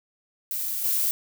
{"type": "noise with level steps", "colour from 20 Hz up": "violet", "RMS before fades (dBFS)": [-29, -24], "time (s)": [0.51, 1.11], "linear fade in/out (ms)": 0, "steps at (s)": 0.84, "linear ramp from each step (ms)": 5, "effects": []}